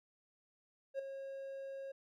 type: tone with ADSR envelope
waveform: triangle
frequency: 543 Hz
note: C#5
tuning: 36 cents flat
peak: -32 dBFS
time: 0.94-1.92 s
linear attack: 51 ms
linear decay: 6 ms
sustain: -9 dB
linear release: 8 ms
effects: none